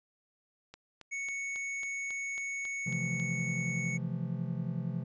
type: click train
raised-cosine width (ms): 0.2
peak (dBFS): -30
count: 10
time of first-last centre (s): 0.74-3.199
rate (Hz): 3.66
type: tone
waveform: square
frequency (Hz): 2217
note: C#7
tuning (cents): 0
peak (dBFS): -35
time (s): 1.11-3.98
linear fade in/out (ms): 20
type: chord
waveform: triangle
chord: F major seventh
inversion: second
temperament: just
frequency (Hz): 130.96 / 163.7 / 174.61 / 218.3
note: C3 / E3 / F3 / A3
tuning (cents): +2 / -12 / 0 / -13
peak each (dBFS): -35 / -36 / -35 / -41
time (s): 2.86-5.04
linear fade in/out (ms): 10
effects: resampled to 16000 Hz

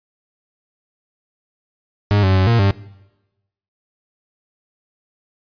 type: tone with pitch steps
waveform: 40% pulse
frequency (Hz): 102.7 / 95 / 94.1 / 116.6 / 98.7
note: G#2 / F#2 / F#2 / A#2 / G2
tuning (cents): -19 / +46 / +30 / +1 / +12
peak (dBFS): -11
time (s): 2.11-2.71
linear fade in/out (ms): 0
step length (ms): 120
effects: noise-tail reverb RT60 1.0 s tail -21 dB re dry + resampled to 11025 Hz

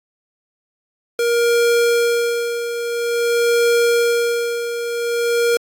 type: tone with tremolo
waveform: square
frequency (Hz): 471.2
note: A#4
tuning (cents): +19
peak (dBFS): -13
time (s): 1.19-5.57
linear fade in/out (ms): 2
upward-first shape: sine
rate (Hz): 0.49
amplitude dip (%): 65
effects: AAC 64 kbps

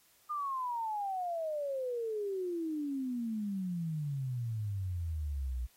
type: exponential sweep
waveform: sine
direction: down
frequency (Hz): 1224 to 59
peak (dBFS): -33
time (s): 0.29-5.67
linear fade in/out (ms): 20
effects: white hiss -66 dBFS RMS until 5.76 s + AAC 48 kbps

